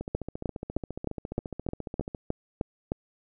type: two click trains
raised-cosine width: 2 ms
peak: -14 / -21 dBFS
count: 10 / 32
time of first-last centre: 0.15-2.919 / 0.01-2.148 s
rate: 3.25 / 14.5 Hz
effects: none